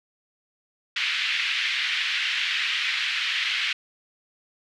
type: band-pass noise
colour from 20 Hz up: white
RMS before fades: -26 dBFS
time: 0.96-3.73 s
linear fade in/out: 5 ms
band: 1800 to 3300 Hz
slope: 24 dB/octave
effects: none